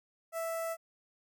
sawtooth tone with notch filter, 659.3 Hz, E5, in tune, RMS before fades -36 dBFS, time 0.32-0.77 s, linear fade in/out 50 ms, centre 3700 Hz, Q 0.56, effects none

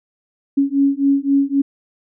sine beating tone pair, 275.9 / 279.7 Hz, C#4 / C#4, -8 / +16 cents, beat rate 3.8 Hz, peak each -16 dBFS, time 0.57-1.62 s, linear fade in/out 10 ms, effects none

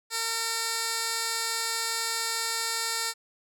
15% pulse tone with band-pass filter, 455.3 Hz, A#4, 41 cents flat, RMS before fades -30 dBFS, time 0.1-3.14 s, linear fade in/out 50 ms, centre 6900 Hz, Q 0.8, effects none

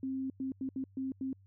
sine tone bursts at uneven times, 264.8 Hz, C4, 21 cents sharp, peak -33 dBFS, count 6, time 0.03-0.3 / 0.4-0.52 / 0.61-0.69 / 0.76-0.84 / 0.97-1.12 / 1.21-1.33 s, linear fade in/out 2 ms, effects added 97 Hz sine -58 dBFS peak until 1.46 s

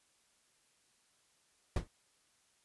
brown noise with exponential decay, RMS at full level -27 dBFS, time 1.76-1.88 s, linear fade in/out 5 ms, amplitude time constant 26 ms, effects white hiss -72 dBFS RMS until 2.64 s + resampled to 24000 Hz

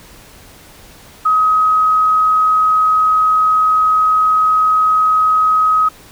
sine tone, 1266 Hz, D#6, 30 cents sharp, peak -9 dBFS, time 1.25-5.89 s, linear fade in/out 10 ms, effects pink hiss -41 dBFS RMS until 6.11 s

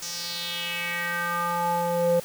square tone with band-pass filter sweep, 172.8 Hz, F3, 18 cents flat, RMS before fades -27 dBFS, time 0.02-2.2 s, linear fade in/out 5 ms, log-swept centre 6200 to 480 Hz, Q 3.6, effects white hiss -42 dBFS RMS until 2.24 s

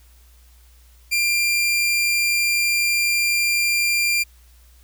sawtooth tone, 2384 Hz, D7, 25 cents sharp, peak -14 dBFS, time 1.11-4.24 s, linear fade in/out 20 ms, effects added 60 Hz sine -48 dBFS peak until 4.83 s + white hiss -57 dBFS RMS until 4.83 s

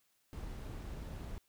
brown noise, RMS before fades -44 dBFS, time 0.33-1.38 s, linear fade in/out 0 ms, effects white hiss -75 dBFS RMS until 1.48 s

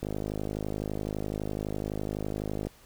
click train, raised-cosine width 2 ms, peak -19 dBFS, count 138, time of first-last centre 0.03-2.67 s, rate 51.9 Hz, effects pink hiss -57 dBFS RMS until 2.85 s

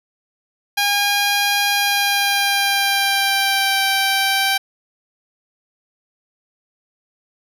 10% pulse tone with pitch glide, 812 to 780.7 Hz, G#5 to G5, -39 to -7 cents, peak -7 dBFS, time 0.77-4.58 s, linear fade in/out 10 ms, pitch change -68 cents, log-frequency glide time 1.69-3.82 s, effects none

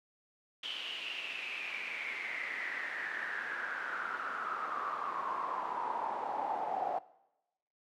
brown noise with band-pass filter sweep, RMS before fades -38 dBFS, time 0.63-6.99 s, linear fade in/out 5 ms, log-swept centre 3100 to 740 Hz, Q 8.4, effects noise-tail reverb RT60 0.9 s tail -20 dB re dry + high-pass 300 Hz 12 dB/octave

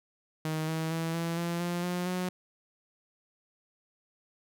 sawtooth tone with pitch steps, 157.2 / 160.5 / 163.88 / 167.32 / 170.83 / 174.42 / 178.09 / 181.83 Hz, D#3 / E3 / E3 / E3 / F3 / F3 / F3 / F#3, +18 / -46 / -10 / +26 / -38 / -2 / +34 / -30 cents, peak -26 dBFS, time 0.45-2.29 s, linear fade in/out 2 ms, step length 230 ms, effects none

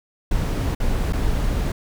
brown noise with dropouts, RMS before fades -21 dBFS, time 0.31-1.72 s, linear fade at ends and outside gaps 5 ms, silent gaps 0.75-0.8 / 1.126-1.131 s, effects none

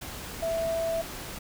sine tone in noise, 660 Hz, E5, 2 cents sharp, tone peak -26 dBFS, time 0.42-1.02 s, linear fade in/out 10 ms, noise pink, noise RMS -39 dBFS, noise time 0.01-1.39 s, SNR +10 dB, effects none

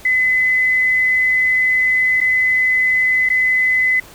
sine tone with dropouts, 2022 Hz, B6, 40 cents sharp, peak -12 dBFS, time 0.05-4 s, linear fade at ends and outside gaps 5 ms, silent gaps 2.205-2.212 / 3.29-3.3 s, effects pink hiss -41 dBFS RMS until 4.14 s

